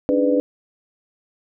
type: tone cluster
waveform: sine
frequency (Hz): 286.6 / 307 / 414 / 499.3 / 597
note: D4 / D#4 / G#4 / B4 / D5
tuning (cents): -42 / -23 / -5 / +19 / +28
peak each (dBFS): -19 / -25 / -27 / -18 / -26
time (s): 0.09-0.4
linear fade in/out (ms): 0
effects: none